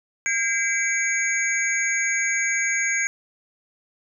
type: tone cluster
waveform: sine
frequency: 1613 / 2049 / 2299 / 6640 Hz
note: G6 / C7 / D7 / G#8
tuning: +49 / -37 / -37 / -1 cents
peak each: -26 dBFS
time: 0.26-3.07 s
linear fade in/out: 0 ms
effects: none